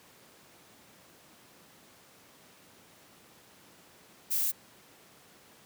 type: noise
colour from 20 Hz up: violet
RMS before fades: -29 dBFS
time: 4.3-4.52 s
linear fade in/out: 20 ms
effects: pink hiss -57 dBFS RMS until 5.65 s + high-pass 150 Hz 12 dB/octave